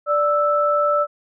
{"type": "tone pair together", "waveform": "sine", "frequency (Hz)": [587.3, 1318.4], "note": ["D5", "E6"], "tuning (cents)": [0, 0], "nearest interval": "octave + major second", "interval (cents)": 1400, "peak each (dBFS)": -18, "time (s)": [0.06, 1.07], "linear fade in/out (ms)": 50, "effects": []}